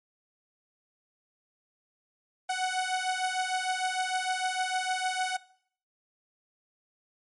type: beating tone pair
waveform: sawtooth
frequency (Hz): 740 / 746.6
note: F#5 / F#5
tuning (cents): 0 / +15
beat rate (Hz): 6.6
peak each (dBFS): -27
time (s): 2.49-5.37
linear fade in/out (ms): 10
effects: noise-tail reverb RT60 0.6 s tail -20 dB re dry + MP3 48 kbps